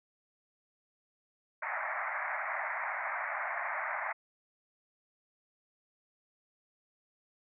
white band-pass noise, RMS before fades -36 dBFS, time 1.62-4.13 s, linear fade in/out 10 ms, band 600 to 2200 Hz, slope 96 dB/octave, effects none

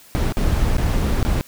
brown noise with dropouts, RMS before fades -18 dBFS, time 0.15-1.41 s, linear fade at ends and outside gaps 0 ms, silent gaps 0.323-0.37 / 0.767-0.782 / 0.978-0.982 / 1.228-1.25 s, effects white hiss -47 dBFS RMS until 1.47 s

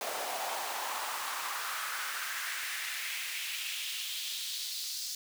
pink noise with high-pass filter sweep, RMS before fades -37 dBFS, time 0.01-5.15 s, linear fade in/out 2 ms, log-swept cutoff 610 to 4900 Hz, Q 2.5, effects none

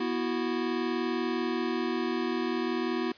square chord, B suspended fourth, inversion none, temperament equal with one note detuned, 244.2 / 329.6 / 370 Hz, B3 / E4 / F#4, -19 / 0 / 0 cents, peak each -33 dBFS, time 0-3.12 s, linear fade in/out 5 ms, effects white hiss -53 dBFS RMS until 3.17 s + resampled to 11025 Hz

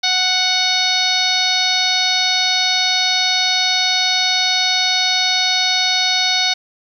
harmonic tone with a mistuned harmonic, 740 Hz, F#5, in tune, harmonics 1 / 2 / 3 / 4 / 5 / 6 / 7 / 8, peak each -24 / -26 / -22 / -27 / -18 / -20 / -25 / -27 dBFS, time 0.03-6.54 s, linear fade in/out 10 ms, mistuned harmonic 6, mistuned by -20 cents, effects 8-bit

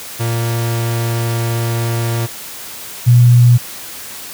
45% pulse / sine tone pair in turn, 116.3 / 121.34 Hz, A#2 / B2, -4 / -30 cents, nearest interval minor second, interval 74 cents, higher second, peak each -15 / -4 dBFS, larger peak second, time 0.19-2.27 / 3.06-3.58 s, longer first, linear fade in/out 20 ms, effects white hiss -30 dBFS RMS until 4.33 s + high-pass 60 Hz 12 dB/octave

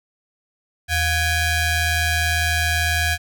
sawtooth ring-modulated tone, 793 Hz, G5, 20 cents sharp, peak -11 dBFS, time 0.88-3.18 s, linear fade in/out 50 ms, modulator 874 Hz, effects none

